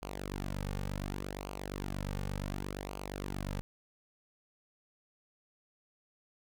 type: tone with flanger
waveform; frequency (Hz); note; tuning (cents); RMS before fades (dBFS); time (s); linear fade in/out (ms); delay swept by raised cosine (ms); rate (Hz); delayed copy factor
sawtooth; 48.58; G1; -15; -39; 0.02-3.61; 0; 0.54 to 3.04; 0.68; -0.7
effects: none